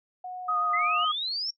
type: tone with pitch glide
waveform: sine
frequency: 732 to 706.2 Hz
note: F#5 to F5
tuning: -19 to +19 cents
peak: -34 dBFS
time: 0.24-1.05 s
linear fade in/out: 5 ms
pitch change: -62 cents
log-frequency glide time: 0.43-0.6 s
type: tone with vibrato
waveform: sine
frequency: 1244.5 Hz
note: D#6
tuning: in tune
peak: -24 dBFS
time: 0.48-1.12 s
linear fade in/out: 10 ms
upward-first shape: triangle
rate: 7.5 Hz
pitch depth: 27 cents each way
type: exponential sweep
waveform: sine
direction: up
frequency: 1975.5 to 5588 Hz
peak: -28 dBFS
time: 0.73-1.51 s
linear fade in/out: 10 ms
effects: noise-tail reverb RT60 0.1 s tail -19 dB re dry